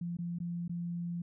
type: tone with dropouts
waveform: sine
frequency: 172.4 Hz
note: F3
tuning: 22 cents flat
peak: -34 dBFS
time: 0.01-1.22 s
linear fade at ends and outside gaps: 5 ms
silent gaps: 0.17-0.187 / 0.387-0.401 / 0.68-0.694 s
effects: none